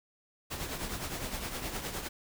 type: noise with tremolo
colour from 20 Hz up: pink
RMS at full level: -35 dBFS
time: 0.5-2.09 s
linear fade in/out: 20 ms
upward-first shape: triangle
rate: 9.7 Hz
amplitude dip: 60%
effects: none